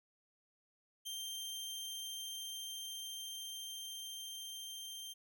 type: tone with level ramp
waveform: sawtooth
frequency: 3157 Hz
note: G7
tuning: 12 cents sharp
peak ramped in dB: -38 to -42 dBFS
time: 1.05-5.14 s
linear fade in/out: 20 ms
effects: none